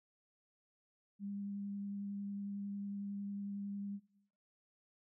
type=tone with vibrato; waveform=sine; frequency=200.8 Hz; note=G3; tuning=42 cents sharp; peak=-40 dBFS; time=1.19-4 s; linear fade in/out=50 ms; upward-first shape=sine; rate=11 Hz; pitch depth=10 cents each way; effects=noise-tail reverb RT60 0.8 s tail -18 dB re dry